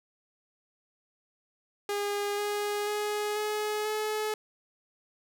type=tone with pitch steps; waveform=sawtooth; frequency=408.1 / 413.1 / 418.1 / 423.2 / 428.4 Hz; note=G#4 / G#4 / G#4 / G#4 / A4; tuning=-30 / -9 / +12 / +33 / -46 cents; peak=-25 dBFS; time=1.89-4.34 s; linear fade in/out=2 ms; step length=490 ms; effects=none